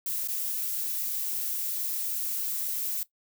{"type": "noise with dropouts", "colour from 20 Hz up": "violet", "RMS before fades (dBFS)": -31, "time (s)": [0.06, 3.03], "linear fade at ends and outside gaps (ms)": 2, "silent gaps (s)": [0.275, 0.284], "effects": ["noise-tail reverb RT60 0.1 s tail -17 dB re dry"]}